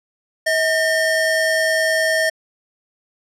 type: tone pair together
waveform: square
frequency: 640 / 1810.2 Hz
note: D#5 / A6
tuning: +49 / +49 cents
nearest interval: octave + tritone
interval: 1800 cents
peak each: -19 / -19 dBFS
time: 0.46-2.3 s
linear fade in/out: 10 ms
effects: low-pass 11000 Hz 12 dB/octave